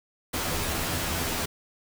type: noise with comb filter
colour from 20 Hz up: pink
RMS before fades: -29 dBFS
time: 0.33-1.46 s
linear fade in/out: 10 ms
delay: 12 ms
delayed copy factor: +0.95
effects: none